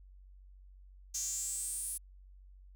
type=tone with high-pass filter sweep; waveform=sawtooth; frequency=392 Hz; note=G4; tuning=in tune; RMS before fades=-38 dBFS; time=1.14-1.98 s; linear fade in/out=10 ms; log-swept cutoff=6400 to 10000 Hz; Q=7.7; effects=added 47 Hz sine -53 dBFS peak until 2.75 s